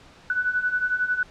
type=beating tone pair; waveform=sine; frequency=1480 / 1491 Hz; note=F#6 / F#6; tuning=0 / +13 cents; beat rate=11 Hz; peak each=-27 / -23 dBFS; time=0.3-1.23 s; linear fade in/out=2 ms; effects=pink hiss -50 dBFS RMS until 1.3 s + low-pass 5000 Hz 12 dB/octave